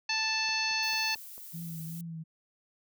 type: harmonic tone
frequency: 880 Hz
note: A5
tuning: in tune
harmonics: 1 / 2 / 3 / 4 / 5 / 6 / 7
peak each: -37 / -36 / -32 / -43 / -32 / -41 / -40 dBFS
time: 0.09-1.15 s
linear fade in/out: 5 ms
type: click train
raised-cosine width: 1 ms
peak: -39 dBFS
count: 5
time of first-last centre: 0.49-1.379 s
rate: 4.5 Hz
type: noise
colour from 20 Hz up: violet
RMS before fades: -46 dBFS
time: 0.83-2.01 s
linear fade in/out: 2 ms
type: tone with vibrato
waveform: sine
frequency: 164.81 Hz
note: E3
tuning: in tune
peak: -37 dBFS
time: 1.53-2.24 s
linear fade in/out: 20 ms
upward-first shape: triangle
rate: 2.6 Hz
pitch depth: 53 cents each way
effects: none